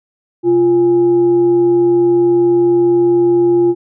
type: tone with frequency modulation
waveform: sine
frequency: 347.8 Hz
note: F4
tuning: 7 cents flat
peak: -8 dBFS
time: 0.43-3.75 s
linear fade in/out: 50 ms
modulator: 477 Hz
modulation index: 0.23
effects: none